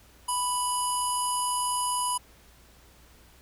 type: tone with low-pass filter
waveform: square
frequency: 987.8 Hz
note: B5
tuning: in tune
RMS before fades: -28 dBFS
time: 0.28-2.18 s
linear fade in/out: 10 ms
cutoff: 11000 Hz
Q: 7.9
effects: added 60 Hz sine -57 dBFS peak until 3.41 s + pink hiss -57 dBFS RMS until 3.41 s